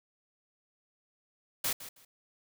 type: noise with echo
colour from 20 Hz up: white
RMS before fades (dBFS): -31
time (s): 1.64-1.73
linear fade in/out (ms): 5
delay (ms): 160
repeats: 2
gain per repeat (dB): -14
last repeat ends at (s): 2.05
effects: none